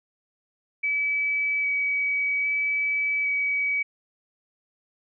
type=tone with vibrato; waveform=sine; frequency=2283 Hz; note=D7; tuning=50 cents flat; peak=-22 dBFS; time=0.83-3.83 s; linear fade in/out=10 ms; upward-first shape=square; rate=0.62 Hz; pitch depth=8 cents each way; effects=none